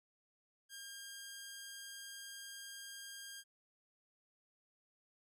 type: tone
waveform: 10% pulse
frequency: 1610 Hz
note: G6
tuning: 46 cents sharp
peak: -39 dBFS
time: 0.69-3.44 s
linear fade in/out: 50 ms
effects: MP3 96 kbps